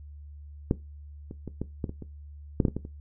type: clicks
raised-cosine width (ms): 3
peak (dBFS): -9 / -25 / -22 / -17 / -16 / -23 / -25 / -8 / -9 / -16 / -17 / -27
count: 12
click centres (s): 0.711 / 1.311 / 1.477 / 1.616 / 1.842 / 1.894 / 2.023 / 2.602 / 2.652 / 2.683 / 2.766 / 2.851
effects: noise-tail reverb RT60 0.2 s tail -17 dB re dry + added 73 Hz sine -42 dBFS peak until 3 s